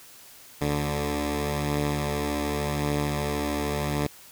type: tone pair together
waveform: 10% pulse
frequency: 73.29 / 145.7 Hz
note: D2 / D3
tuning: -3 / -13 cents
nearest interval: octave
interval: 1190 cents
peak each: -20 dBFS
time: 0.61-4.07 s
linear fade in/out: 5 ms
effects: white hiss -49 dBFS RMS until 4.31 s